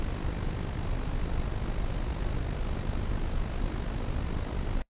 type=noise with amplitude modulation; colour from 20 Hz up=brown; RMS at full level=-28 dBFS; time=0-4.82 s; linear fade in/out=0 ms; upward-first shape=sine; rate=49.5 Hz; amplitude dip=55%; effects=noise-tail reverb RT60 0.1 s tail -23 dB re dry + resampled to 8000 Hz